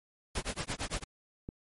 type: noise with tremolo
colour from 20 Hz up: pink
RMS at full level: -33 dBFS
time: 0.35-1.04 s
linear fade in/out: 5 ms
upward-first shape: sine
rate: 8.8 Hz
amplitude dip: 100%
type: click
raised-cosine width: 3 ms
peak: -26 dBFS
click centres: 1.489 s
effects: MP3 48 kbps